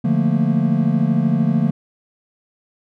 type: chord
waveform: triangle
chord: Bb major seventh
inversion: first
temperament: equal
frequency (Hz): 146.83 / 174.61 / 220 / 233.1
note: D3 / F3 / A3 / Bb3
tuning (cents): 0 / 0 / 0 / 0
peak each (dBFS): -18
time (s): 0.04-1.71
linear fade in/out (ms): 10
effects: none